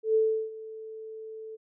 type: tone with ADSR envelope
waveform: sine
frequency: 440 Hz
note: A4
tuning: in tune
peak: -19 dBFS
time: 0.03-1.57 s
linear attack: 120 ms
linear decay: 350 ms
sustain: -19 dB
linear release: 24 ms
effects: none